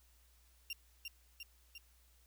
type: tone with echo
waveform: 30% pulse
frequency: 2772 Hz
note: F7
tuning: 14 cents flat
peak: -37 dBFS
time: 0.7-0.73 s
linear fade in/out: 2 ms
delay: 350 ms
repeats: 3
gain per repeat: -3 dB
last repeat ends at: 1.78 s
effects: added 60 Hz sine -66 dBFS peak until 2.26 s + white hiss -71 dBFS RMS until 2.26 s